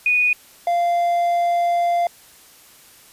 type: tone pair in turn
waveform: sine / triangle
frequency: 2471 / 693.4 Hz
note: D#7 / F5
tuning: -13 / -13 cents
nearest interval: octave + minor seventh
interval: 2200 cents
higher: first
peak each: -14 dBFS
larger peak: neither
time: 0.06-0.33 / 0.67-2.07 s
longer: second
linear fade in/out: 2 ms
effects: white hiss -48 dBFS RMS until 3.12 s + resampled to 32000 Hz